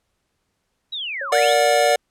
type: linear two-way sweep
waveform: sine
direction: down then up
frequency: 3951 to 987.8 to 3951 Hz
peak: -25 dBFS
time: 0.92-1.54 s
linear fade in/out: 10 ms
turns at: 1.31 s
type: tone with exponential decay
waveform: sine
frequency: 554.4 Hz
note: C#5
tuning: in tune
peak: -27 dBFS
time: 1.21-1.42 s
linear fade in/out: 5 ms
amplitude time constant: 45 ms
type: chord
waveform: square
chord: Bb augmented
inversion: none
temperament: just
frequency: 466.2 / 582.7 / 728.4 Hz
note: Bb4 / D5 / F#5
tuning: 0 / -14 / -27 cents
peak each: -22 / -18 / -19 dBFS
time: 1.32-1.96 s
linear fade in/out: 5 ms
effects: pink hiss -72 dBFS RMS until 2.1 s + low-pass 11000 Hz 12 dB/octave